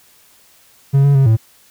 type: tone with pitch steps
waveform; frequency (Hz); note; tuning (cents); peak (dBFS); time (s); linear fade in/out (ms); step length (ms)
triangle; 138.2 / 141.2 / 135.7 / 111.2; C#3 / C#3 / C#3 / A2; -5 / +32 / -36 / +19; -6; 0.93-1.37; 20; 110
effects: white hiss -50 dBFS RMS until 1.7 s